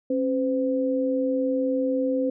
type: tone pair together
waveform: sine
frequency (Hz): 270.7 / 511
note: C#4 / C5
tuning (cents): -41 / -41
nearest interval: major seventh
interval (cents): 1100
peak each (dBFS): -24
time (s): 0.1-2.3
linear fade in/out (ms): 5
effects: none